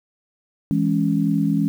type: chord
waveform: sine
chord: C# minor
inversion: first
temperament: equal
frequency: 164.81 / 207.7 / 277.2 Hz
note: E3 / G#3 / C#4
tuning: 0 / 0 / 0 cents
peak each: -21 dBFS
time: 0.71-1.68 s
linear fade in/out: 0 ms
effects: 8-bit